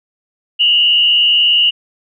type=tone with frequency modulation; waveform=sine; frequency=2890 Hz; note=F#7; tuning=41 cents flat; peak=-8 dBFS; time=0.59-1.71 s; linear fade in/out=20 ms; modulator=78.3 Hz; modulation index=1.2; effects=none